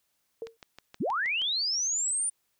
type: tone with exponential decay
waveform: sine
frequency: 455.9 Hz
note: A#4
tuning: 39 cents flat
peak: -30 dBFS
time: 0.42-0.57 s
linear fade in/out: 1 ms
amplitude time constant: 31 ms
type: click train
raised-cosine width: 0.2 ms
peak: -27 dBFS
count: 7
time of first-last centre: 0.47-1.418 s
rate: 6.33 Hz
type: linear sweep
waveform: sine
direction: up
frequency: 124.5 to 9397 Hz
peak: -26 dBFS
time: 1-2.3 s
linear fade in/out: 10 ms
effects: white hiss -75 dBFS RMS until 2.59 s